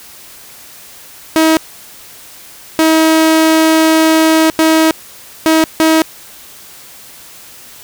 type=tone bursts at uneven times; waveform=sawtooth; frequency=319.3 Hz; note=D#4; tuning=45 cents sharp; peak=-3 dBFS; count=5; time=1.36-1.57 / 2.79-4.5 / 4.59-4.91 / 5.46-5.64 / 5.8-6.02 s; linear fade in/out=0 ms; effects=white hiss -36 dBFS RMS until 7.83 s